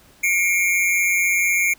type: tone pair together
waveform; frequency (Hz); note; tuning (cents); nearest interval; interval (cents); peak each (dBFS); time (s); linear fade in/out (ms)
square; 2165 / 2349; C#7 / D7; -41 / 0; minor second; 141; -20; 0.23-1.74; 10
effects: pink hiss -52 dBFS RMS until 1.78 s